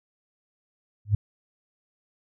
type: tone with exponential growth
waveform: sine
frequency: 103.6 Hz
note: G#2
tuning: 4 cents flat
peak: -13 dBFS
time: 1.05-1.15 s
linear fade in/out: 5 ms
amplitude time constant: 21 ms
effects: none